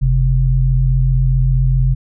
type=tone pair together; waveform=sine; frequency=46.11 / 130.81 Hz; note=F#1 / C3; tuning=-5 / 0 cents; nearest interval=octave + tritone; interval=1805 cents; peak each=-13 dBFS; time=0.01-1.95 s; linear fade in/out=20 ms; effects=none